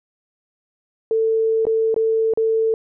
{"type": "tone with dropouts", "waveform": "sine", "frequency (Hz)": 445.9, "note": "A4", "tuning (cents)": 23, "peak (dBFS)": -15, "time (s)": [1.11, 2.74], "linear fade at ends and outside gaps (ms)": 1, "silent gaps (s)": [[1.653, 1.668], [1.943, 1.963], [2.337, 2.374]], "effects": []}